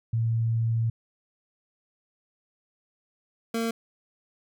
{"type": "tone pair in turn", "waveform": ["sine", "25% pulse"], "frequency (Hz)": [114.2, 228.4], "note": ["A#2", "A#3"], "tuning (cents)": [-35, -35], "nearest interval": "octave", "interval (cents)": 1200, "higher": "second", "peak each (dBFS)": -22, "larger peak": "neither", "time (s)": [[0.13, 0.9], [3.54, 3.71]], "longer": "first", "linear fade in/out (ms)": 5, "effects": []}